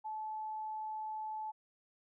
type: tone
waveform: sine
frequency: 866 Hz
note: A5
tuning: 28 cents flat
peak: -38 dBFS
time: 0.04-1.52 s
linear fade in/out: 20 ms
effects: none